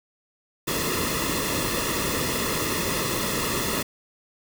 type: noise with comb filter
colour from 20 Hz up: pink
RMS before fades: -26 dBFS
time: 0.67-3.83 s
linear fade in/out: 10 ms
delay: 1.3 ms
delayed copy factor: -0.75
effects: none